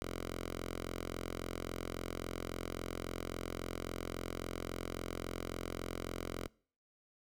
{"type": "tone with notch filter", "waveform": "5% pulse", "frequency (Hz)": 43.65, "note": "F1", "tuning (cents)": 0, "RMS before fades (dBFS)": -42, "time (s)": [0.02, 6.48], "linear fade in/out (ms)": 0, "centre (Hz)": 160, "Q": 1.3, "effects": ["noise-tail reverb RT60 0.5 s tail -25 dB re dry"]}